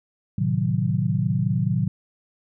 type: chord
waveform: sine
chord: A diminished seventh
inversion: none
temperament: equal with one note detuned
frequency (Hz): 111.47 / 130.81 / 155.56 / 185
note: A2 / C3 / Eb3 / Gb3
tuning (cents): +23 / 0 / 0 / 0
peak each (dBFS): -25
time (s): 0.38-1.88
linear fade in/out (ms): 5
effects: none